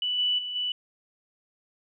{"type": "tone with level steps", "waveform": "sine", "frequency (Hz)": 2968, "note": "F#7", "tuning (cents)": 5, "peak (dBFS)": [-25, -22, -31, -26], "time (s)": [0.02, 0.72], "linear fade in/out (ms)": 2, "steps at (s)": [0.18, 0.38, 0.55], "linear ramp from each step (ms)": 10, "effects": []}